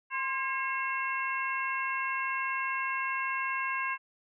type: harmonic tone with a mistuned harmonic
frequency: 541 Hz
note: C#5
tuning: 42 cents flat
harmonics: 2 / 3 / 4 / 5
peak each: -33 / -35 / -36 / -37 dBFS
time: 0.1-3.98 s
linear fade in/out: 50 ms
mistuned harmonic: 2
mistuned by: -52 cents
effects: none